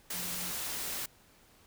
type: tone in noise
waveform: sine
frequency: 178.8 Hz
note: F3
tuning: 41 cents sharp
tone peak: -46 dBFS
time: 0.14-0.51 s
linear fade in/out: 5 ms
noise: white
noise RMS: -37 dBFS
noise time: 0.1-1.06 s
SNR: -12 dB
effects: pink hiss -62 dBFS RMS until 1.66 s